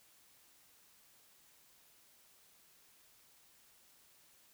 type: silence
effects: white hiss -66 dBFS RMS until 4.53 s